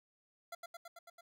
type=tone with echo; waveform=25% pulse; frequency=682 Hz; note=F5; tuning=41 cents flat; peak=-39 dBFS; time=0.52-0.55 s; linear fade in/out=5 ms; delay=110 ms; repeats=6; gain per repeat=-2 dB; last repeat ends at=1.21 s; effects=none